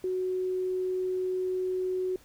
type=tone; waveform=sine; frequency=370 Hz; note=F#4; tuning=in tune; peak=-27 dBFS; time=0.04-2.16 s; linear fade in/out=2 ms; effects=pink hiss -58 dBFS RMS until 2.24 s